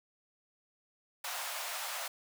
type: high-pass noise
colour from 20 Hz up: pink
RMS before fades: -39 dBFS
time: 1.24-2.08 s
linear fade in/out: 5 ms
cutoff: 610 Hz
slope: 48 dB/octave
effects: none